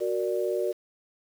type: chord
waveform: sine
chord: Gb augmented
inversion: none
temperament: equal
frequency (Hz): 370 / 466.2 / 587.3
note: Gb4 / Bb4 / D5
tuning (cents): 0 / 0 / 0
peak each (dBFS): -28 / -30 / -30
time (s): 0-0.73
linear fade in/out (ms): 20
effects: 8-bit